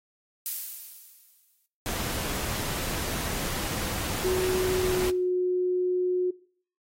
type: noise with exponential decay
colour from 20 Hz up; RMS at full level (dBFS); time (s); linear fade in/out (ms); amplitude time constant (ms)
violet; -28; 0.46-1.66; 0; 260
type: noise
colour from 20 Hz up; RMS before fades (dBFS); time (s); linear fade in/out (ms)
pink; -32; 1.86-5.1; 0
type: tone with pitch glide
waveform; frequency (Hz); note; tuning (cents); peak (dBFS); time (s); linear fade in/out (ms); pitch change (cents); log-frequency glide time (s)
sine; 370 to 363.2; F#4 to F#4; 0 to -32; -23; 4.24-6.31; 10; -32; 4.75-5.23
effects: noise-tail reverb RT60 0.5 s tail -20 dB re dry + AAC 48 kbps